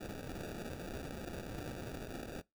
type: noise with sample-and-hold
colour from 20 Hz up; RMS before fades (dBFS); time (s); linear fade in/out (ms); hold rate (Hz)
blue; -44; 0-2.42; 20; 1050
effects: noise-tail reverb RT60 0.2 s tail -22 dB re dry